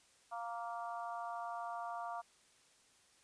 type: harmonic tone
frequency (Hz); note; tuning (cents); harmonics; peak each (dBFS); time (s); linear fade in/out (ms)
233.1; A#3; 0; 3 / 4 / 5 / 6; -43 / -46 / -46 / -53; 0.31-2.22; 20
effects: white hiss -68 dBFS RMS until 3.23 s + resampled to 22050 Hz